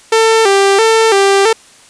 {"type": "tone with vibrato", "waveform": "sawtooth", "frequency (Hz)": 420, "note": "G#4", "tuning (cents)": 19, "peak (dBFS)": -3, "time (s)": [0.12, 1.53], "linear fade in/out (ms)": 5, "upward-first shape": "square", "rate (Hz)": 1.5, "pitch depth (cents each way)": 110, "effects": ["white hiss -42 dBFS RMS until 1.89 s", "resampled to 22050 Hz"]}